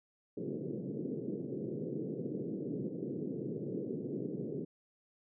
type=band-pass noise; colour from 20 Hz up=white; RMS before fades=-39 dBFS; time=0.37-4.65 s; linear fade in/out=5 ms; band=130 to 450 Hz; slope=48 dB/octave; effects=none